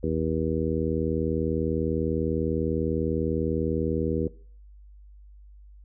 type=harmonic tone; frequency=80 Hz; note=D#2; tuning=49 cents sharp; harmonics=1 / 2 / 3 / 4 / 5 / 6; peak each=-31 / -31 / -31 / -31 / -31 / -31 dBFS; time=0.03-4.28 s; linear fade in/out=5 ms; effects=noise-tail reverb RT60 0.5 s tail -20 dB re dry + added 50 Hz sine -46 dBFS peak until 5.84 s

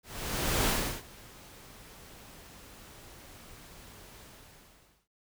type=noise with ADSR envelope; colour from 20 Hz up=pink; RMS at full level=-27 dBFS; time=0.03-5.08 s; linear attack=640 ms; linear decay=350 ms; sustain=-24 dB; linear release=880 ms; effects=none

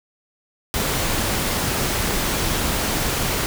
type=noise; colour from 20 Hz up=pink; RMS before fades=-22 dBFS; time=0.74-3.46 s; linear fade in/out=0 ms; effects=none

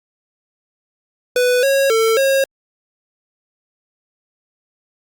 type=tone with pitch steps; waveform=square; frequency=495.9 / 548 / 448.1 / 542 Hz; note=B4 / C#5 / A4 / C#5; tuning=+7 / -20 / +32 / -39 cents; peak=-13 dBFS; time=1.36-2.44 s; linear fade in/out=2 ms; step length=270 ms; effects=Opus 48 kbps

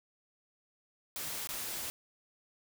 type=noise with dropouts; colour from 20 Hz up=white; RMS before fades=-39 dBFS; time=1.16-1.9 s; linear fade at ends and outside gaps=0 ms; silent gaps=1.472-1.49 s; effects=none

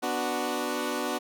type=chord; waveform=15% pulse; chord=B minor; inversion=none; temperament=equal; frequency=246.9 / 293.7 / 370 Hz; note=B3 / D4 / F#4; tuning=0 / 0 / 0 cents; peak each=-26 dBFS; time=0.02-1.19 s; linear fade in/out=20 ms; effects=none

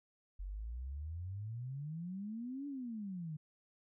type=exponential two-way sweep; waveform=sine; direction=up then down; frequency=44.78 to 290 to 148.5 Hz; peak=-40 dBFS; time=0.39-3.37 s; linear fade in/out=10 ms; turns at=2.67 s; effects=none

